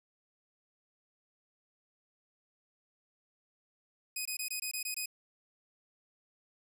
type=tone bursts; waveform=10% pulse; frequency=2504 Hz; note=D#7; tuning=10 cents sharp; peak=-26 dBFS; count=8; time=4.16-5.059 s; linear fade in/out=5 ms; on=94 ms; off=21 ms; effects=none